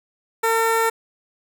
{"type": "tone with notch filter", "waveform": "15% pulse", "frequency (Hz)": 452.9, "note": "A#4", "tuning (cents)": -50, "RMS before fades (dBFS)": -19, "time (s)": [0.43, 0.9], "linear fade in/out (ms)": 10, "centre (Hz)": 4600, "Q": 1.8, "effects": []}